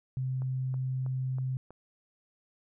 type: tone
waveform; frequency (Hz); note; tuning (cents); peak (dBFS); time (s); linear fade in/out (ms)
sine; 130; C3; -11; -29; 0.17-1.57; 0
type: click train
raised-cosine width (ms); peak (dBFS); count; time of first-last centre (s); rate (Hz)
1; -35; 5; 0.42-1.706; 3.11
effects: none